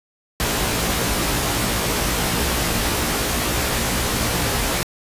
pink noise with comb filter, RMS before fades -21 dBFS, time 0.4-4.83 s, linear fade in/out 0 ms, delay 17 ms, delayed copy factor +0.85, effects resampled to 32000 Hz

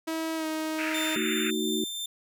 sawtooth tone with pitch glide, 322.6 to 314.3 Hz, E4 to D#4, -37 to +18 cents, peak -25 dBFS, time 0.07-1.16 s, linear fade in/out 10 ms, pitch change -45 cents, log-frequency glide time 0.36-0.46 s
white band-pass noise, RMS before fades -34 dBFS, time 0.78-1.51 s, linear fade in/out 10 ms, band 1300 to 2800 Hz, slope 96 dB/octave
sawtooth tone with tremolo, 3578 Hz, A7, 28 cents sharp, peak -27 dBFS, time 0.94-2.06 s, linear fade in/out 5 ms, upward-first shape triangle, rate 2.8 Hz, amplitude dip 35%
sine chord, D# diminished, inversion second, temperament just, 224 / 311.1 / 373.4 Hz, A3 / D#4 / F#4, +31 / 0 / +16 cents, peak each -31 dBFS, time 1.16-1.84 s, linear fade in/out 2 ms
effects none

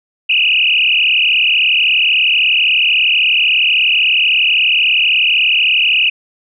sine tone with frequency modulation, 2702 Hz, E7, 42 cents sharp, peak -9 dBFS, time 0.29-6.1 s, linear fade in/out 10 ms, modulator 36.3 Hz, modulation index 6.4, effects none

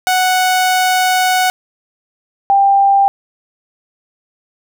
sawtooth / sine tone pair in turn, 740 / 792.1 Hz, F#5 / G5, 0 / +18 cents, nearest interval minor second, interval 118 cents, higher second, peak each -7 dBFS, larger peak neither, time 0.07-1.5 / 2.5-3.08 s, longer first, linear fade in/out 0 ms, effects none

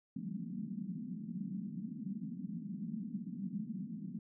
white band-pass noise, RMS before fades -42 dBFS, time 0.16-4.19 s, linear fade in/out 5 ms, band 170 to 230 Hz, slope 48 dB/octave, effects none

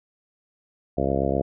harmonic tone, 68.1 Hz, C#2, 30 cents flat, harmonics 1 / 2 / 3 / 4 / 5 / 6 / 7 / 8 / 9 / 10, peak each -30 / -30 / -30 / -30 / -30 / -30 / -30 / -30 / -30 / -30 dBFS, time 0.97-1.42 s, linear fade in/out 10 ms, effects none

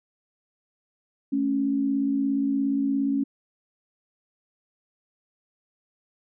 sine tone pair together, 219.6 / 276.7 Hz, A3 / C#4, -3 / -3 cents, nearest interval major third, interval 400 cents, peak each -29 / -22 dBFS, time 1.32-3.24 s, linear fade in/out 10 ms, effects none

